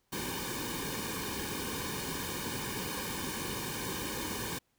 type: noise with comb filter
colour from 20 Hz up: pink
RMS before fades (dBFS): -37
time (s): 0.12-4.59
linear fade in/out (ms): 10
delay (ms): 1.5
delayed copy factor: -1
effects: pink hiss -75 dBFS RMS until 4.78 s